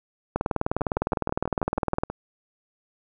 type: two click trains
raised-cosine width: 1 ms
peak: -9 / -16 dBFS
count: 34 / 9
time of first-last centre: 0.36-2.035 / 0.81-2.1 s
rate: 19.7 / 6.2 Hz
effects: none